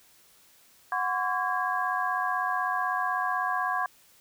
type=tone cluster; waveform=sine; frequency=734 / 1032 / 1128 / 1637 Hz; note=F#5 / C6 / C#6 / G#6; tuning=-14 / -24 / +30 / -25 cents; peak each=-31 dBFS; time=0.92-3.86 s; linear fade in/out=2 ms; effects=white hiss -59 dBFS RMS until 4.2 s